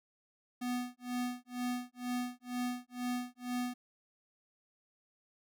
square tone with tremolo, 246.9 Hz, B3, in tune, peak -33 dBFS, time 0.61-3.74 s, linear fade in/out 10 ms, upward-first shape sine, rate 2.1 Hz, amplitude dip 100%, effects none

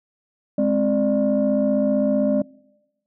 sine tone cluster, 209.1 / 264.6 / 593 Hz, G#3 / C4 / D5, +12 / +20 / +17 cents, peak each -20 dBFS, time 0.58-2.42 s, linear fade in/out 5 ms, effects noise-tail reverb RT60 1.0 s tail -25 dB re dry + tanh soft clip ceiling -10 dBFS

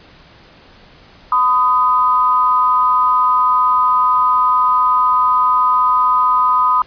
sine tone pair together, 1008.7 / 1244.5 Hz, B5 / D#6, +36 / 0 cents, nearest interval major third, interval 364 cents, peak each -13 dBFS, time 1.32-6.82 s, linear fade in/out 2 ms, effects pink hiss -44 dBFS RMS until 6.86 s + resampled to 11025 Hz

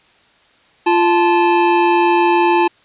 square tone pair together, 346.8 / 874 Hz, F4 / A5, -12 / -12 cents, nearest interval octave + major third, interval 1600 cents, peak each -14 dBFS, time 0.86-2.68 s, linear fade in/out 10 ms, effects white hiss -52 dBFS RMS until 2.84 s + resampled to 8000 Hz

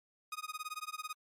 sawtooth tone with tremolo, 1244.5 Hz, D#6, in tune, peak -33 dBFS, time 0.32-1.13 s, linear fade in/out 2 ms, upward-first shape sine, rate 18 Hz, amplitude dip 100%, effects MP3 64 kbps

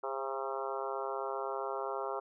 harmonic tone with a mistuned harmonic, 135.2 Hz, C#3, 43 cents flat, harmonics 3 / 4 / 5 / 6 / 7 / 8 / 9 / 10, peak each -40 / -41 / -42 / -43 / -43 / -44 / -45 / -45 dBFS, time 0.03-2.2 s, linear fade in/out 10 ms, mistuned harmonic 4, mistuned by -25 cents, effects none

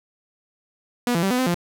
sawtooth tone with pitch steps, 243.3 / 168.8 / 193.7 / 249.9 / 257.6 / 173.7 Hz, B3 / E3 / G3 / B3 / C4 / F3, -26 / +41 / -20 / +21 / -27 / -9 cents, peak -15 dBFS, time 1.07-1.544 s, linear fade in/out 2 ms, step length 79 ms, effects none

